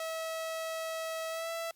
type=tone with pitch glide; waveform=sawtooth; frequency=647 to 662.9 Hz; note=E5 to E5; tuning=-32 to +10 cents; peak=-31 dBFS; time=0-1.71 s; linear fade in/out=2 ms; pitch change=+42 cents; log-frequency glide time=1.29-1.51 s; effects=white hiss -68 dBFS RMS until 1.75 s + Opus 48 kbps